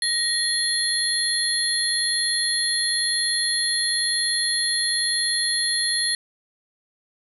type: tone cluster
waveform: sine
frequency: 1876 / 3392 / 4229 / 10590 Hz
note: A#6 / G#7 / C8 / E9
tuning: +11 / +36 / +18 / +7 cents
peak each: -27 / -30 / -23 / -26 dBFS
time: 0.02-6.15 s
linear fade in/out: 2 ms
effects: none